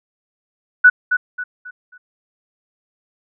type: tone with echo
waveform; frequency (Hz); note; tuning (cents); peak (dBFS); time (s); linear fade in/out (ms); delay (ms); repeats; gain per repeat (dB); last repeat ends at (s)
sine; 1480; F#6; 0; -4; 0.84-0.9; 10; 270; 4; -9; 1.98
effects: none